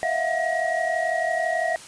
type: tone cluster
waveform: sine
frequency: 645 / 677 / 723 / 1902 Hz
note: E5 / E5 / F#5 / A#6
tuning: -38 / +46 / -40 / +34 cents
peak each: -27 dBFS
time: 0.03-1.76 s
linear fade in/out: 0 ms
effects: white hiss -42 dBFS RMS until 1.87 s + resampled to 22050 Hz

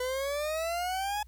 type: exponential sweep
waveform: 40% pulse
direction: up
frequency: 497.4 to 850 Hz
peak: -29 dBFS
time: 0-1.23 s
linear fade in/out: 5 ms
effects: added 60 Hz sine -49 dBFS peak until 1.27 s + white hiss -70 dBFS RMS until 1.27 s

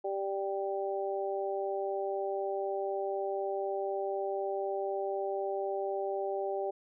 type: harmonic tone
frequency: 196 Hz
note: G3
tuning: in tune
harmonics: 2 / 3 / 4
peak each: -34 / -36 / -37 dBFS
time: 0.04-6.71 s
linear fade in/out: 10 ms
effects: none

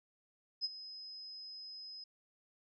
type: tone with ADSR envelope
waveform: sine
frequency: 5070 Hz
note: D#8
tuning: 32 cents sharp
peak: -31 dBFS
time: 0.61-2.04 s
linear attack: 35 ms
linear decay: 31 ms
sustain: -15 dB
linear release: 4 ms
effects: none

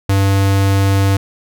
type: tone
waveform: square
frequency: 98 Hz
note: G2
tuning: in tune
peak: -11 dBFS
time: 0.09-1.17 s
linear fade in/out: 5 ms
effects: none

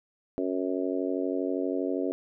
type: harmonic tone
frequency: 92.5 Hz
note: F#2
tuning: in tune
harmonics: 3 / 4 / 5 / 6 / 7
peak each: -30 / -32 / -34 / -36 / -37 dBFS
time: 0.38-2.12 s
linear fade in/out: 0 ms
effects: none

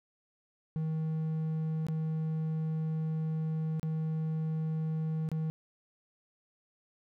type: tone with dropouts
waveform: triangle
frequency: 158.4 Hz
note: D#3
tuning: 31 cents sharp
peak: -28 dBFS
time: 0.76-5.5 s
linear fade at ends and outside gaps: 0 ms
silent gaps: 1.867-1.885 / 3.796-3.83 / 5.289-5.316 s
effects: none

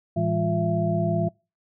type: tone cluster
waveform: sine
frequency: 109.7 / 165.5 / 203.3 / 351.1 / 669 Hz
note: A2 / E3 / G#3 / F4 / E5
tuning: -5 / +7 / -37 / +9 / +25 cents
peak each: -28 / -25 / -30 / -30 / -26 dBFS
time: 0.16-1.29 s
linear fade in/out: 10 ms
effects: noise-tail reverb RT60 0.3 s tail -26 dB re dry

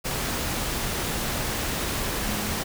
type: tone in noise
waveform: sine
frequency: 211.4 Hz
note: G#3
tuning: 31 cents sharp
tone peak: -33 dBFS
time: 2.22-2.6 s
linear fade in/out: 20 ms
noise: pink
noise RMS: -28 dBFS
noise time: 0.04-2.64 s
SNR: -8 dB
effects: none

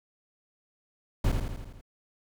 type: noise with echo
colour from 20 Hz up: brown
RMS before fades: -24 dBFS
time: 1.24-1.32 s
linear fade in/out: 5 ms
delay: 82 ms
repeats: 6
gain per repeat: -4 dB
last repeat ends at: 1.812 s
effects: none

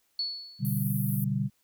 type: tone with exponential decay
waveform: sine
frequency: 4416 Hz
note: C#8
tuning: 7 cents flat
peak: -26 dBFS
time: 0.19-0.84 s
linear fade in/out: 2 ms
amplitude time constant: 140 ms
type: chord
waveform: sine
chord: G major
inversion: first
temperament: equal with one note detuned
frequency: 123.47 / 145.31 / 196 Hz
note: B2 / D3 / G3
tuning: 0 / -18 / 0 cents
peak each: -30 dBFS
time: 0.59-1.5 s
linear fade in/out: 50 ms
type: band-pass noise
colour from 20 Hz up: white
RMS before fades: -38 dBFS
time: 0.65-1.24 s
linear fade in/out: 0 ms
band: 11000 to 16000 Hz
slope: 48 dB/octave
effects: white hiss -71 dBFS RMS until 1.63 s

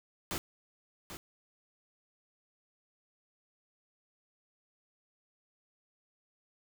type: noise with echo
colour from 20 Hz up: pink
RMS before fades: -36 dBFS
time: 0.31-0.38 s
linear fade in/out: 0 ms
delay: 790 ms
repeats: 1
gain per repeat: -9 dB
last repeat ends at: 1.17 s
effects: none

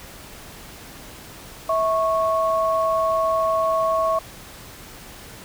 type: tone pair together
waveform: sine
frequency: 650 / 1102.6 Hz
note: E5 / C#6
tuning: -24 / -10 cents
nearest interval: major sixth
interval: 914 cents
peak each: -20 / -21 dBFS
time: 1.69-4.19 s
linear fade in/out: 5 ms
effects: pink hiss -41 dBFS RMS until 5.44 s

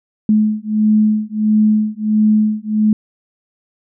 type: beating tone pair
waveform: sine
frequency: 213.4 / 214.9 Hz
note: G#3 / A3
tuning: +47 / -41 cents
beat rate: 1.5 Hz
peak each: -14 dBFS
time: 0.29-2.93 s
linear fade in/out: 2 ms
effects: none

